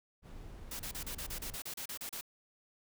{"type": "noise", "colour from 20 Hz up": "brown", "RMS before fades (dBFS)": -47, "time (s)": [0.22, 1.58], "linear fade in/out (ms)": 50}
{"type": "noise bursts", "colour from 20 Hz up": "white", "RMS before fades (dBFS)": -42, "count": 13, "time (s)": [0.71, 2.211], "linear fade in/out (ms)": 5, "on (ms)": 85, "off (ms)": 33}
{"effects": []}